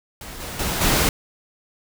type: noise with level steps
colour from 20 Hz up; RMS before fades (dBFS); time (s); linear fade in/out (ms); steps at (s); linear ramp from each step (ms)
pink; -36 / -32 / -24 / -18; 0.21-1.09; 2; 0.4 / 0.59 / 0.81; 5
effects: none